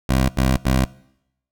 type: tone bursts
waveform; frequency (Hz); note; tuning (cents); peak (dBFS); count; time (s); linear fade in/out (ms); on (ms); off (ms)
15% pulse; 65.2; C2; -5; -9; 3; 0.09-0.852; 5; 200; 81
effects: noise-tail reverb RT60 0.8 s tail -22 dB re dry